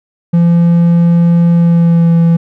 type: tone with pitch glide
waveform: triangle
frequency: 170.5 to 167.47 Hz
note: F3 to E3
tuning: -41 to +28 cents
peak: -3 dBFS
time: 0.33-2.37 s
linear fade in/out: 10 ms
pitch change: -31 cents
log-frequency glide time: 1.51-2.14 s
effects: none